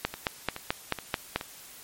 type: two click trains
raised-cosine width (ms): 0.3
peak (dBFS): -9 / -19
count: 7 / 4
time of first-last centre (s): 0.05-1.36 / 0.14-1.411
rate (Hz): 4.58 / 2.36
effects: white hiss -48 dBFS RMS until 1.83 s + MP3 64 kbps